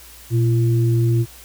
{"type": "tone pair together", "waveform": "sine", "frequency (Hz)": [119.35, 340.7], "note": ["A#2", "F4"], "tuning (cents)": [41, -43], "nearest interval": "octave + tritone", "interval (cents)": 1816, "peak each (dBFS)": [-14, -23], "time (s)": [0.3, 1.26], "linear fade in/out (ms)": 50, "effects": ["added 60 Hz sine -46 dBFS peak until 1.44 s", "white hiss -43 dBFS RMS until 1.44 s"]}